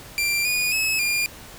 sawtooth tone with pitch steps, 2367 / 2454 / 2583 / 2408 Hz, D7 / D#7 / E7 / D7, +13 / -25 / -36 / +43 cents, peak -17 dBFS, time 0.18-1.26 s, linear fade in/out 0 ms, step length 270 ms, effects pink hiss -42 dBFS RMS until 1.58 s

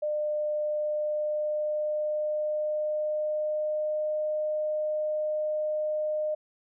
sine tone with pitch glide, 602 to 611.1 Hz, D5 to D#5, +43 to -31 cents, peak -26 dBFS, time 0.02-6.35 s, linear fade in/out 10 ms, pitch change +26 cents, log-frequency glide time 0.61-4.17 s, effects none

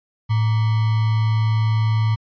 sine tone with sample-and-hold, 110 Hz, A2, in tune, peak -15 dBFS, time 0.29-2.16 s, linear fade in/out 20 ms, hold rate 1050 Hz, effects resampled to 11025 Hz

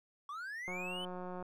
triangle linear sweep, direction up, 1108.7 to 3078 Hz, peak -39 dBFS, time 0.29-1.05 s, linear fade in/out 2 ms
click train, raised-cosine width 1 ms, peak -31 dBFS, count 136, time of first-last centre 0.68-1.426 s, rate 181 Hz
effects none

